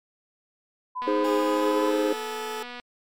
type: tone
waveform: sine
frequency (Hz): 1005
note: B5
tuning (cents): +30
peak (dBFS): -28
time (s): 0.95-1.91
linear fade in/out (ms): 20
type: click train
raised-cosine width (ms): 0.3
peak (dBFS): -23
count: 435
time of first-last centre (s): 1.02-2.799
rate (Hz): 244
type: chord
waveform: triangle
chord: Ab major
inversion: second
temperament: equal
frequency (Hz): 311.1 / 415.3 / 523.3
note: Eb4 / Ab4 / C5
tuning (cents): 0 / 0 / 0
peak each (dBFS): -24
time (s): 1.07-2.13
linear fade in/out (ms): 5
type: tone with pitch glide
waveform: 20% pulse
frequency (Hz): 410 to 433.9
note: G#4 to A4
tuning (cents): -22 to -24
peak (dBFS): -26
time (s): 1.24-2.63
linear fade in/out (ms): 5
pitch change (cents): +98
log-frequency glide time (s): 1.42-1.87
effects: MP3 96 kbps